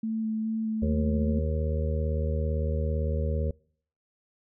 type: tone with vibrato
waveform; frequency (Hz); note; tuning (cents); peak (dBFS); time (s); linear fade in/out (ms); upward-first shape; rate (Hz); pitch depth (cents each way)
sine; 220.4; A3; +3; -27; 0.03-1.39; 5; square; 2.4; 11
type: harmonic tone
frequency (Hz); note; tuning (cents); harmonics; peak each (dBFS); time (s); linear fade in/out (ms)
77.78; D#2; 0; 1 / 2 / 3 / 5 / 6 / 7; -26 / -34 / -38 / -40 / -36 / -36; 0.82-3.51; 5
effects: noise-tail reverb RT60 0.6 s tail -26 dB re dry